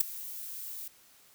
violet noise with ADSR envelope, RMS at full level -20 dBFS, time 0-0.88 s, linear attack 9 ms, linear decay 6 ms, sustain -21 dB, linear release 4 ms, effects white hiss -60 dBFS RMS until 1.34 s

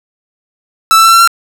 45% pulse tone with pitch steps, 1318.5 / 1330 / 1341.5 / 1353.2 / 1365 Hz, E6 / E6 / E6 / E6 / F6, 0 / +15 / +30 / +45 / -40 cents, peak -3 dBFS, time 0.91-1.275 s, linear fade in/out 0 ms, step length 73 ms, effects none

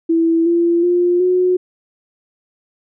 sine tone with pitch steps, 330 / 341 / 352.5 / 364.3 Hz, E4 / F4 / F4 / F#4, +2 / -41 / +16 / -27 cents, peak -11 dBFS, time 0.09-1.57 s, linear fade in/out 10 ms, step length 370 ms, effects none

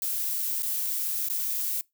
violet noise with dropouts, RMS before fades -29 dBFS, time 0.02-1.81 s, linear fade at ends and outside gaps 1 ms, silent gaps 0.623-0.631 / 1.286-1.299 s, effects noise-tail reverb RT60 0.2 s tail -24 dB re dry

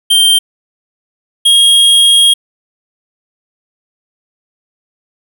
square tone pair in turn, 3160 / 3262 Hz, G7 / G#7, +13 / -32 cents, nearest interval minor second, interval 55 cents, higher second, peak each -6 / -5 dBFS, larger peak second, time 0.1-0.39 / 1.45-2.34 s, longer second, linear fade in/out 10 ms, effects none

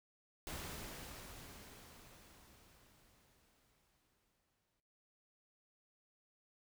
pink noise with exponential decay, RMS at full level -45 dBFS, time 0.47-4.8 s, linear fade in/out 0 ms, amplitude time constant 940 ms, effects noise-tail reverb RT60 0.8 s tail -18 dB re dry

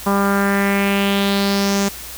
sawtooth tone with low-pass filter sweep, 198.9 Hz, G3, 25 cents sharp, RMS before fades -17 dBFS, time 0.06-1.89 s, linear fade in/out 10 ms, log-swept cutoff 1100 to 7000 Hz, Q 3.2, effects added 60 Hz sine -40 dBFS peak until 2.17 s + white hiss -33 dBFS RMS until 2.17 s

